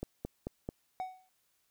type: click train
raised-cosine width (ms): 2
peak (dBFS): -23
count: 4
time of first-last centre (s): 0.03-0.689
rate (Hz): 4.55
type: tone with exponential decay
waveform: triangle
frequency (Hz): 746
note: F#5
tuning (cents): +14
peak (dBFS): -30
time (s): 1-1.29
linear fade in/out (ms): 0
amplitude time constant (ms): 62
effects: white hiss -75 dBFS RMS until 1.7 s